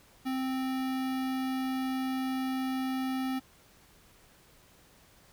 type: tone with notch filter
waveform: square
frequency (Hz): 261.6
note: C4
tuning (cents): 0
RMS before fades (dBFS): -32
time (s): 0.25-3.4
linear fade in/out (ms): 20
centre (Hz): 7400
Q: 1.1
effects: pink hiss -60 dBFS RMS until 5.32 s